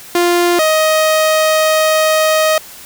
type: tone pair in turn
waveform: sawtooth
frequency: 349.2 / 627.3 Hz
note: F4 / D#5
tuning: 0 / +14 cents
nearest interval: minor seventh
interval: 1014 cents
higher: second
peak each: -6 dBFS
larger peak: neither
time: 0.15-0.59 / 0.59-2.58 s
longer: second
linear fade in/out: 2 ms
effects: white hiss -35 dBFS RMS until 2.85 s